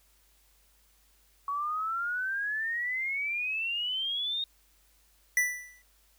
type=exponential sweep; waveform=sine; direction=up; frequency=1117 to 3729 Hz; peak=-29 dBFS; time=1.48-4.44 s; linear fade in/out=2 ms
type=tone with exponential decay; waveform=square; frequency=1975.5 Hz; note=B6; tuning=in tune; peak=-21 dBFS; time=5.37-5.82 s; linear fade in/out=2 ms; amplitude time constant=96 ms
effects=added 50 Hz sine -66 dBFS peak until 6.18 s + white hiss -66 dBFS RMS until 6.18 s